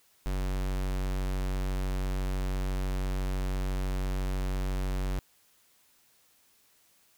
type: tone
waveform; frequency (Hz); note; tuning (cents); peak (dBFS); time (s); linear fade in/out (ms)
square; 47; F#1; +28; -29; 0.26-5.19; 0
effects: white hiss -65 dBFS RMS until 7.17 s